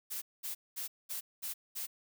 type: noise bursts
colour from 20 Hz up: blue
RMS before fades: -39 dBFS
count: 6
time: 0.1-1.87 s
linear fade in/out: 20 ms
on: 120 ms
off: 210 ms
effects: none